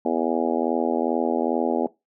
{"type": "harmonic tone", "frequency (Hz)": 82.41, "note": "E2", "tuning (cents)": 0, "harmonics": [3, 4, 5, 6, 7, 8, 9, 10], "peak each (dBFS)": [-26, -27, -28, -29, -29, -30, -31, -31], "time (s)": [0.05, 1.87], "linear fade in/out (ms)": 5, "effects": ["noise-tail reverb RT60 0.2 s tail -20 dB re dry"]}